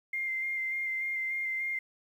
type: tone with vibrato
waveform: sine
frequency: 2100 Hz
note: C7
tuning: 6 cents sharp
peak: -30 dBFS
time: 0.13-1.79 s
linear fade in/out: 5 ms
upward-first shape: square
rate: 3.4 Hz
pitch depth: 14 cents each way
effects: 10-bit